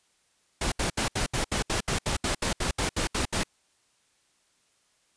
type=noise bursts; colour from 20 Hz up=pink; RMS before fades=-27 dBFS; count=16; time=0.61-3.435 s; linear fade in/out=5 ms; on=110 ms; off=71 ms; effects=white hiss -68 dBFS RMS until 5.16 s + resampled to 22050 Hz